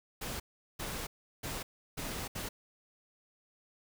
pink noise bursts at uneven times, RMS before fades -39 dBFS, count 5, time 0.21-0.4 / 0.79-1.07 / 1.43-1.63 / 1.97-2.28 / 2.35-2.49 s, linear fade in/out 10 ms, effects none

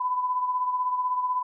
sine beating tone pair, 1000 / 1016 Hz, B5 / B5, +21 / +49 cents, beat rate 16 Hz, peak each -24 / -33 dBFS, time 0-1.43 s, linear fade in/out 10 ms, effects none

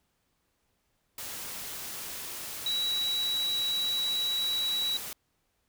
sine tone in noise, 3903 Hz, B7, 21 cents flat, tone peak -27 dBFS, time 2.66-4.97 s, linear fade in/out 2 ms, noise white, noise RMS -39 dBFS, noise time 1.18-5.13 s, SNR +9 dB, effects pink hiss -75 dBFS RMS until 5.68 s

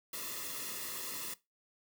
white noise with comb filter, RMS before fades -41 dBFS, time 0.13-1.34 s, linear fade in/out 5 ms, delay 1.3 ms, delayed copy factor -0.85, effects noise-tail reverb RT60 0.2 s tail -18 dB re dry

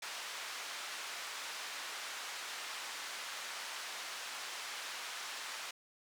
pink band-pass noise, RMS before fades -44 dBFS, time 0.02-5.71 s, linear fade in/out 5 ms, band 1100 to 7100 Hz, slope 12 dB/octave, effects none

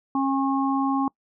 harmonic tone, 271.6 Hz, C#4, 35 cents flat, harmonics 1 / 3 / 4, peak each -22 / -27 / -28 dBFS, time 0.15-1.08 s, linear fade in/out 2 ms, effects noise-tail reverb RT60 0.1 s tail -25 dB re dry

